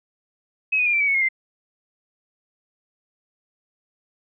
sine tone with pitch steps, 2555 / 2482 / 2412 / 2343 / 2276 / 2211 / 2148 / 2087 Hz, D#7 / D#7 / D7 / D7 / C#7 / C#7 / C7 / C7, +45 / -5 / +46 / -5 / +45 / -5 / +45 / -5 cents, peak -17 dBFS, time 0.72-1.288 s, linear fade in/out 10 ms, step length 71 ms, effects none

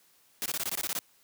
white noise bursts, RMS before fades -32 dBFS, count 10, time 0.42-0.989 s, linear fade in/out 0 ms, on 38 ms, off 21 ms, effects white hiss -64 dBFS RMS until 1.23 s + high-pass 100 Hz 12 dB/octave

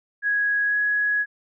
sine tone with pitch glide, 1661.2 to 1674.7 Hz, G#6 to G#6, 0 to +14 cents, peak -19 dBFS, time 0.22-1.26 s, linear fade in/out 50 ms, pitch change +14 cents, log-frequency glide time 0.66-0.76 s, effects none

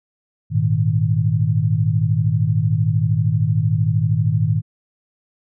sine chord, Ab suspended second, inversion none, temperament just, 103.83 / 116.8 / 155.74 Hz, Ab2 / Bb2 / Eb3, 0 / +4 / +2 cents, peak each -19 dBFS, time 0.5-4.62 s, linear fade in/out 50 ms, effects none

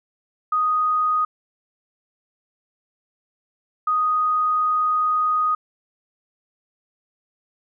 sine tone pair in turn, 1244.5 / 1244.5 Hz, D#6 / D#6, 0 / 0 cents, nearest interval unison, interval 0 cents, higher neither, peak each -17 dBFS, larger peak neither, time 0.52-1.25 / 3.87-5.55 s, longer second, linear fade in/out 5 ms, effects none

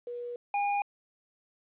sine / square tone pair in turn, 482.8 / 812 Hz, B4 / G#5, -39 / -39 cents, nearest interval major sixth, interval 900 cents, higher second, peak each -35 / -27 dBFS, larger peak second, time 0.07-0.36 / 0.54-0.82 s, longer first, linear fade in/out 2 ms, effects resampled to 8000 Hz + 11-bit

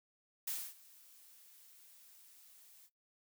blue noise with ADSR envelope, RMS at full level -38 dBFS, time 0.47-2.9 s, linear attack 8 ms, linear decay 260 ms, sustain -23 dB, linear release 55 ms, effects noise-tail reverb RT60 0.2 s tail -24 dB re dry

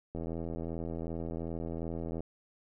click train, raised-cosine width 2 ms, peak -25 dBFS, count 171, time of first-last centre 0.15-2.206 s, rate 82.7 Hz, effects none

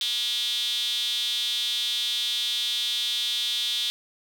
sawtooth tone with high-pass filter, 240 Hz, B3, 49 cents flat, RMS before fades -27 dBFS, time 0.01-3.9 s, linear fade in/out 0 ms, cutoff 3500 Hz, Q 9.6, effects none

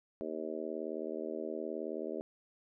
harmonic tone, 79 Hz, D#2, 27 cents sharp, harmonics 3 / 4 / 5 / 6 / 7 / 8, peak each -45 / -43 / -41 / -45 / -44 / -45 dBFS, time 0.21-2.21 s, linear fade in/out 0 ms, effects none

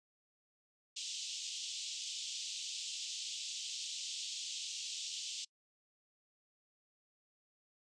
pink band-pass noise, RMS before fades -43 dBFS, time 0.96-5.45 s, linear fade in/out 10 ms, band 2900 to 7700 Hz, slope 48 dB/octave, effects noise-tail reverb RT60 0.1 s tail -26 dB re dry + resampled to 22050 Hz

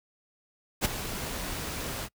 pink noise with ADSR envelope, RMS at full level -23 dBFS, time 0.81-2.09 s, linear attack 43 ms, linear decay 9 ms, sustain -12 dB, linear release 53 ms, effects noise-tail reverb RT60 0.1 s tail -26 dB re dry

